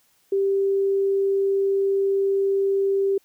sine tone, 392.5 Hz, G4, 2 cents sharp, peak -18 dBFS, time 0.32-3.18 s, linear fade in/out 5 ms, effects white hiss -63 dBFS RMS until 3.24 s

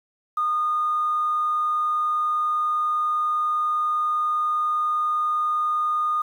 sine tone with quantisation, 1225 Hz, D#6, 27 cents flat, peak -20 dBFS, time 0.37-6.22 s, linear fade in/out 5 ms, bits 8, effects none

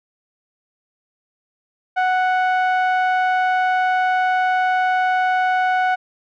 sawtooth tone with low-pass filter, 740 Hz, F#5, in tune, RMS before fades -18 dBFS, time 1.96-5.96 s, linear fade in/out 20 ms, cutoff 1600 Hz, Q 1.1, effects none

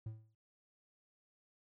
triangle tone with exponential decay, 110 Hz, A2, in tune, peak -36 dBFS, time 0.06-0.35 s, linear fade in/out 5 ms, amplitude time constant 62 ms, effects none

